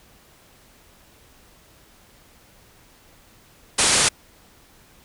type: low-pass noise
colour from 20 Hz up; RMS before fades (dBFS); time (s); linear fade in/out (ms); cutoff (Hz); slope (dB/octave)
white; -18; 3.78-4.09; 10; 10000; 96
effects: pink hiss -53 dBFS RMS until 5.04 s